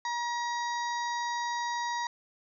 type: harmonic tone with a mistuned harmonic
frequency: 953 Hz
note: A#5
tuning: 38 cents sharp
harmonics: 1 / 2 / 4 / 5 / 6 / 7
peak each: -31 / -37 / -43 / -45 / -47 / -48 dBFS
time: 0.05-2.07 s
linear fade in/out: 2 ms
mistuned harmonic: 7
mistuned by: -19 cents
effects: none